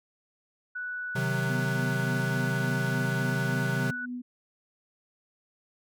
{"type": "tone", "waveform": "sine", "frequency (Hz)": 1480, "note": "F#6", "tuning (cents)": 0, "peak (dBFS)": -32, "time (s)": [0.75, 4.06], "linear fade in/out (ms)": 10}
{"type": "chord", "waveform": "square", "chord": "C diminished", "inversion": "none", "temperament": "equal", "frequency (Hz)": [130.81, 155.56, 185], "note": ["C3", "Eb3", "Gb3"], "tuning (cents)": [0, 0, 0], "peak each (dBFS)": [-30, -34, -34], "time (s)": [1.15, 3.91], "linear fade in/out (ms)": 10}
{"type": "tone with tremolo", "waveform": "sine", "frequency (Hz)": 246.9, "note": "B3", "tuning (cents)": 0, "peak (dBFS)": -32, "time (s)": [1.49, 4.22], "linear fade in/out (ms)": 10, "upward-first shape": "sine", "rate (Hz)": 3.5, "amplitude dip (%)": 70}
{"effects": []}